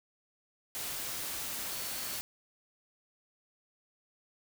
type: tone in noise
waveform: sine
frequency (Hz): 4435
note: C#8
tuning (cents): 0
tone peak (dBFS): -48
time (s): 1.72-2.18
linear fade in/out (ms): 0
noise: white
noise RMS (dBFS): -38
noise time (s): 0.75-2.21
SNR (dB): -13
effects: none